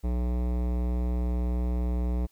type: tone with hard clipping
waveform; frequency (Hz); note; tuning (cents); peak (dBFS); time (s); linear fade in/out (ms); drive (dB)
sine; 60.8; B1; -26; -27; 0.03-2.27; 20; 18
effects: white hiss -67 dBFS RMS until 2.31 s